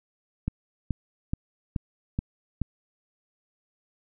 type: click train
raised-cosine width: 5 ms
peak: -14 dBFS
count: 6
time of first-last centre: 0.48-2.617 s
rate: 2.34 Hz
effects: none